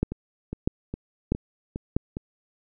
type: two click trains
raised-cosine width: 3 ms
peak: -18 / -9 dBFS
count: 6 / 4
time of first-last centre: 0.12-2.169 / 0.03-1.965 s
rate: 2.44 / 1.55 Hz
effects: none